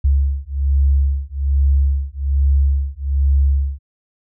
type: beating tone pair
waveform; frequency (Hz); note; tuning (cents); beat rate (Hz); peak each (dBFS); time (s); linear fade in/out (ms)
sine; 68.6 / 69.8; C#2 / C#2; -17 / +13; 1.2; -16; 0.04-3.79; 10
effects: none